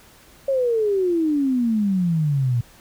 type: exponential sweep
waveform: sine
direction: down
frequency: 554.4 to 116.54 Hz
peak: -17 dBFS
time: 0.48-2.61 s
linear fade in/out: 5 ms
effects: pink hiss -50 dBFS RMS until 2.8 s